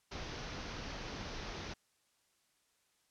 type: low-pass noise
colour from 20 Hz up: pink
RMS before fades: -44 dBFS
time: 0.11-1.74 s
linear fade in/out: 10 ms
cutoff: 6200 Hz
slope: 96 dB/octave
effects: white hiss -75 dBFS RMS until 3.1 s + low-pass 10000 Hz 12 dB/octave